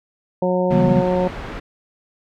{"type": "harmonic tone", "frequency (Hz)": 181.9, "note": "F#3", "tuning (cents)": -29, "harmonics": [1, 2, 3, 4, 5], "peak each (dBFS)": [-21, -23, -19, -29, -27], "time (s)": [0.42, 1.28], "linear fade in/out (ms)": 5}
{"type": "chord", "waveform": "sine", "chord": "C# half-diminished seventh", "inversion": "none", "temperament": "equal with one note detuned", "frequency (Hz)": [138.59, 164.81, 196, 242.7], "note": ["C#3", "E3", "G3", "B3"], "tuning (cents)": [0, 0, 0, -30], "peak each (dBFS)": -20, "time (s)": [0.69, 1.04], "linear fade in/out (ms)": 50}
{"type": "low-pass noise", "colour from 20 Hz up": "pink", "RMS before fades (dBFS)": -31, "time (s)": [0.7, 1.6], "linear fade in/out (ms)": 10, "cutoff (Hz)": 2200, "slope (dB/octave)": 12}
{"effects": []}